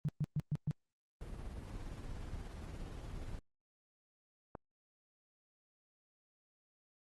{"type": "tone bursts", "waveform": "sine", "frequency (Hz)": 149.4, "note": "D3", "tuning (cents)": 30, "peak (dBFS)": -31, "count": 5, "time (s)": [0.05, 0.71], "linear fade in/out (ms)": 0, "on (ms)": 36, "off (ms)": 120}
{"type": "noise with tremolo", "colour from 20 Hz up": "brown", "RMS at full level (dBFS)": -44, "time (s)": [1.21, 3.39], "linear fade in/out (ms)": 2, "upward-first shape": "sine", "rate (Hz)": 17, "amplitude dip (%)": 30}
{"type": "click", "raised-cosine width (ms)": 1, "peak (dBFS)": -30, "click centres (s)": 4.552}
{"effects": ["Opus 24 kbps"]}